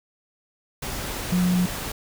sine tone in noise, 180 Hz, F#3, 47 cents flat, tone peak -18 dBFS, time 1.32-1.66 s, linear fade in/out 5 ms, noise pink, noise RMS -31 dBFS, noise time 0.82-1.92 s, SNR +10 dB, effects none

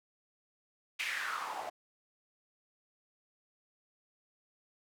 white noise with band-pass filter sweep, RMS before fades -38 dBFS, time 0.99-1.7 s, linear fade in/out 10 ms, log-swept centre 2500 to 650 Hz, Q 4.3, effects none

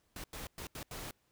pink noise bursts at uneven times, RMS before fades -44 dBFS, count 5, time 0.16-0.24 / 0.33-0.47 / 0.58-0.67 / 0.75-0.83 / 0.91-1.11 s, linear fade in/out 2 ms, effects pink hiss -75 dBFS RMS until 1.31 s

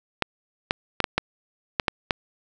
clicks, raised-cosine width 0.3 ms, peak -4 dBFS, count 8, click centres 0.223 / 0.709 / 1.003 / 1.042 / 1.18 / 1.798 / 1.882 / 2.108 s, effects none

